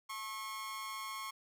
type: tone with amplitude modulation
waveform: sawtooth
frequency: 1087 Hz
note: C#6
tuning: 34 cents flat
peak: -34 dBFS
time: 0.09-1.31 s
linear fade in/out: 10 ms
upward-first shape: sine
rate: 214 Hz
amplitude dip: 60%
effects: none